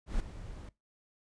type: noise with ADSR envelope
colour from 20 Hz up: brown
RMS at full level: -31 dBFS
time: 0.06-0.69 s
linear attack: 140 ms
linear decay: 5 ms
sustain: -13 dB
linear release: 4 ms
effects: noise-tail reverb RT60 0.2 s tail -21 dB re dry + resampled to 22050 Hz